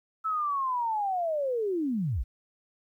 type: linear sweep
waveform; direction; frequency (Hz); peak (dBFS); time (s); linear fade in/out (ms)
sine; down; 1318.5 to 40.67; -26; 0.24-2.24; 20
effects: 11-bit